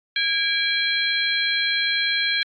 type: harmonic tone with a mistuned harmonic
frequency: 819 Hz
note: G#5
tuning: 24 cents flat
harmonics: 2 / 3 / 4 / 5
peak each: -25 / -25 / -25 / -25 dBFS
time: 0.16-2.43 s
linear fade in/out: 2 ms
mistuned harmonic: 3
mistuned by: -91 cents
effects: AAC 48 kbps